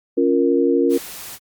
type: chord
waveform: sine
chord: Bb minor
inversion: first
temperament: equal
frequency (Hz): 277.2 / 349.2 / 466.2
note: Db4 / F4 / Bb4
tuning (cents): 0 / 0 / 0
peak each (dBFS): -18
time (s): 0.17-0.98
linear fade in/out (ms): 10
type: noise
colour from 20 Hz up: white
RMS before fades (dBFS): -34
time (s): 0.89-1.39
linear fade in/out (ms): 50
effects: Opus 48 kbps